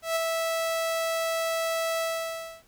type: tone with ADSR envelope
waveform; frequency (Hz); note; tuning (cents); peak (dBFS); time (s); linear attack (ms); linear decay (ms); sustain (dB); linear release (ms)
sawtooth; 656; E5; -9; -19; 0.02-2.63; 140; 13; -3; 620
effects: pink hiss -61 dBFS RMS until 2.67 s